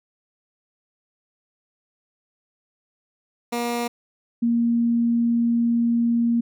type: tone pair in turn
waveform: 15% pulse / sine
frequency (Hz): 238.1 / 234.4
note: A#3 / A#3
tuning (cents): +37 / +10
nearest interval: unison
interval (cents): 27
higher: first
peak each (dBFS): -17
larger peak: neither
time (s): 3.52-3.88 / 4.42-6.41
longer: second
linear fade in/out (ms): 10
effects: none